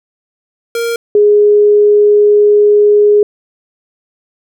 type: tone pair in turn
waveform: square / sine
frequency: 466.2 / 415.3 Hz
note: A#4 / G#4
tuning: 0 / 0 cents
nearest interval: major second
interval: 200 cents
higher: first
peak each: -14 / -4 dBFS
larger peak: second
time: 0.75-0.96 / 1.15-3.23 s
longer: second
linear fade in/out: 2 ms
effects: none